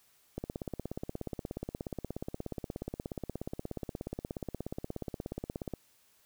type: click train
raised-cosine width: 2 ms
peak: -23 dBFS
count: 91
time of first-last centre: 0.38-5.737 s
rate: 16.8 Hz
effects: white hiss -67 dBFS RMS until 6.25 s